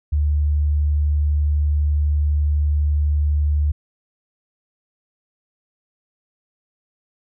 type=tone; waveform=sine; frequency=74 Hz; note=D2; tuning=14 cents sharp; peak=-15 dBFS; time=0.12-3.72 s; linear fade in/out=10 ms; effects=none